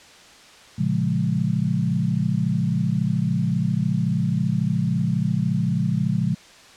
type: chord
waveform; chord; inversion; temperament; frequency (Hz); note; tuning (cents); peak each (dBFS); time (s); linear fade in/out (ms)
sine; Bb minor seventh; none; equal with one note detuned; 116.54 / 140.2 / 174.61 / 207.7; Bb2 / Db3 / F3 / Ab3; 0 / +20 / 0 / 0; -26 / -24 / -23 / -26; 0.78-6.35; 10
effects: white hiss -47 dBFS RMS until 6.76 s + low-pass 6000 Hz 12 dB/octave